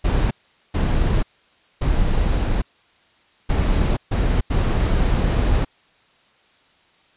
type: noise bursts at uneven times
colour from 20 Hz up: brown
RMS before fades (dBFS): -18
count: 6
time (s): 0.04-0.31 / 0.74-1.23 / 1.81-2.62 / 3.49-3.97 / 4.11-4.41 / 4.5-5.65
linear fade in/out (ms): 10
effects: white hiss -57 dBFS RMS until 7.16 s + resampled to 8000 Hz